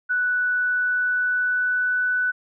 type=tone with pitch glide; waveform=sine; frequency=1482 to 1492.3 Hz; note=F#6 to F#6; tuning=+2 to +14 cents; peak=-19 dBFS; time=0.09-2.32 s; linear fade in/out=20 ms; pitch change=+12 cents; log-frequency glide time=0.46-2.13 s; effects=none